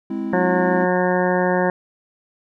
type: chord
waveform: triangle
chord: Ab augmented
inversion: none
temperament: equal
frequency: 207.7 / 261.6 / 329.6 Hz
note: Ab3 / C4 / E4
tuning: 0 / 0 / 0 cents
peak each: -25 dBFS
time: 0.1-0.85 s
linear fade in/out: 5 ms
type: harmonic tone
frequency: 181.3 Hz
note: F#3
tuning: 35 cents flat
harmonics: 1 / 2 / 3 / 4 / 5 / 6 / 8 / 9 / 10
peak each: -22 / -22 / -21 / -26 / -25 / -32 / -33 / -28 / -29 dBFS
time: 0.33-1.7 s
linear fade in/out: 2 ms
effects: none